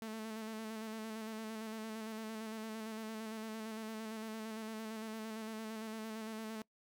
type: tone with vibrato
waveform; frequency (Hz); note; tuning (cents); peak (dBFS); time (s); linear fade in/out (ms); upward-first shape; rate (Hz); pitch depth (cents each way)
sawtooth; 220; A3; 0; -38; 0.02-6.62; 0; square; 8.8; 26
effects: noise-tail reverb RT60 0.1 s tail -22 dB re dry